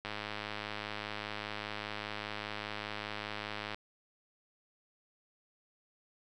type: click train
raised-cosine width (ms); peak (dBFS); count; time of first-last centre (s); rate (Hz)
0.3; -22; 389; 0.05-3.745; 105
effects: none